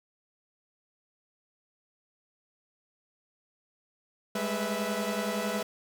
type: tone cluster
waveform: sawtooth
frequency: 201.6 / 212.3 / 494.2 / 656 Hz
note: G3 / G#3 / B4 / E5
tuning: +49 / +38 / +1 / -9 cents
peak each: -31 dBFS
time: 4.35-5.63 s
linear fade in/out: 5 ms
effects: none

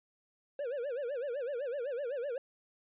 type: tone with vibrato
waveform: triangle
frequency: 523.3 Hz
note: C5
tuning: in tune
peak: -32 dBFS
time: 0.59-2.38 s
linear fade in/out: 2 ms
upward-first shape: sine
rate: 7.9 Hz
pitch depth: 210 cents each way
effects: resampled to 8000 Hz

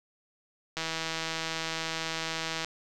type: click train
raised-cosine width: 0.2 ms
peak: -15 dBFS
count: 305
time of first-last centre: 0.77-2.647 s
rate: 162 Hz
effects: none

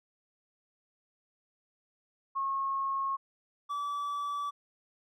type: tone pair in turn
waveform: sine / triangle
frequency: 1088 / 1152.7 Hz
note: C#6 / D6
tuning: -33 / -33 cents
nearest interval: minor second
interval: 100 cents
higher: second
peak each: -29 / -30 dBFS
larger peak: first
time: 2.35-3.17 / 3.69-4.51 s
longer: neither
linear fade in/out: 20 ms
effects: none

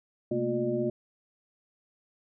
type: tone cluster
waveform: sine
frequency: 130.2 / 220.9 / 236.9 / 357.6 / 602 Hz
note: C3 / A3 / A#3 / F4 / D5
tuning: -8 / +7 / +28 / +41 / +43 cents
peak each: -36 / -36 / -33 / -29 / -33 dBFS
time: 0.31-0.9 s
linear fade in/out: 5 ms
effects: none

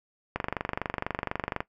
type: click train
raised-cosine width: 0.5 ms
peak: -13 dBFS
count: 31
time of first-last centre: 0.36-1.605 s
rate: 24.1 Hz
effects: noise-tail reverb RT60 0.1 s tail -18 dB re dry

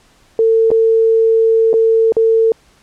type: tone with dropouts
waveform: sine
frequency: 450 Hz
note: A4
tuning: 39 cents sharp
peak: -8 dBFS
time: 0.39-2.52 s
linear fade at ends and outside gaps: 1 ms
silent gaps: 0.705-0.715 / 1.731-1.739 / 2.122-2.167 s
effects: pink hiss -51 dBFS RMS until 2.82 s + low-pass 9000 Hz 12 dB/octave

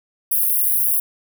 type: high-pass noise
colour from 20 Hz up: white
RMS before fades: -18 dBFS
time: 0.31-1 s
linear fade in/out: 5 ms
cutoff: 10000 Hz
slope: 96 dB/octave
effects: none

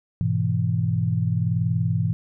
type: chord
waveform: sine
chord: E major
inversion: first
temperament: just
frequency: 103.01 / 123.61 / 164.81 Hz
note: G#2 / B2 / E3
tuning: -14 / +2 / 0 cents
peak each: -24 dBFS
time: 0.21-2.13 s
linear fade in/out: 0 ms
effects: none

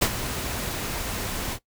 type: noise with ADSR envelope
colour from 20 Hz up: pink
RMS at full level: -19 dBFS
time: 0.01-1.59 s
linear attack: 14 ms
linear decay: 63 ms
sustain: -11 dB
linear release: 62 ms
effects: noise-tail reverb RT60 0.1 s tail -18 dB re dry

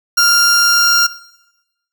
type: tone pair together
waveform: 45% pulse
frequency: 1396.9 / 5588 Hz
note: F6 / F8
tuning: 0 / 0 cents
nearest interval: 2 octaves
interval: 2400 cents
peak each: -12 dBFS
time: 0.17-1.07 s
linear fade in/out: 10 ms
effects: noise-tail reverb RT60 1.0 s tail -18 dB re dry

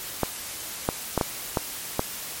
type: clicks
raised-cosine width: 1 ms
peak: -7 dBFS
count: 6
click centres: 0.233 / 0.889 / 1.177 / 1.212 / 1.572 / 1.994 s
effects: white hiss -35 dBFS RMS until 2.4 s + MP3 64 kbps

